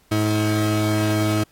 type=tone pair together; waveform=35% pulse; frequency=106.79 / 320 Hz; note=G#2 / D#4; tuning=+49 / +49 cents; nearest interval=octave + perfect fifth; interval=1900 cents; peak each=-19 dBFS; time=0.11-1.44 s; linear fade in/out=10 ms; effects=pink hiss -58 dBFS RMS until 1.51 s + AAC 64 kbps